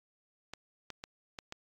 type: clicks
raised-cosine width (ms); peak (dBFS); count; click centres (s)
0.2; -24; 5; 0.536 / 0.903 / 1.039 / 1.388 / 1.524
effects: AAC 64 kbps